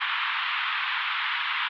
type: band-pass noise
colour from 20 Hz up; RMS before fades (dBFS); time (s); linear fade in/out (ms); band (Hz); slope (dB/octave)
pink; -28; 0-1.69; 20; 1000 to 3500; 48
effects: none